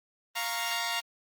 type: chord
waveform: 10% pulse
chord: Bb minor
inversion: second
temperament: equal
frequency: 698.5 / 932.3 / 1108.7 Hz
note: F5 / Bb5 / Db6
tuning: 0 / 0 / 0 cents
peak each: -25 / -23 / -29 dBFS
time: 0.35-1.01 s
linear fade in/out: 20 ms
effects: Opus 24 kbps